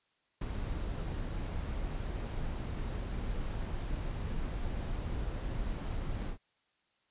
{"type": "noise with ADSR envelope", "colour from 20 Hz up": "brown", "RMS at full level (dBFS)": -31, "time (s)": [0.41, 6.38], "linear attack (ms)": 9, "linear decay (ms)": 19, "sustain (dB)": -5, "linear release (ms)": 83, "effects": ["white hiss -75 dBFS RMS until 7.1 s", "resampled to 8000 Hz"]}